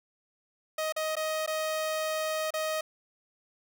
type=tone with dropouts; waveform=sawtooth; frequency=627 Hz; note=D#5; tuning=13 cents sharp; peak=-25 dBFS; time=0.78-2.81 s; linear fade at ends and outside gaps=5 ms; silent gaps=0.924-0.963 / 1.155-1.166 / 1.463-1.475 / 2.506-2.538 s; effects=none